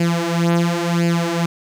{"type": "tone with flanger", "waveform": "sawtooth", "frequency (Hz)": 170.2, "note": "F3", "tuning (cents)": -44, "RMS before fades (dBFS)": -18, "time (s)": [0, 1.46], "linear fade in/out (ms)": 5, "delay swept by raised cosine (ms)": [0.41, 5.81], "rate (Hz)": 0.95, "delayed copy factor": 0.75, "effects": ["low-pass 8000 Hz 12 dB/octave", "7-bit"]}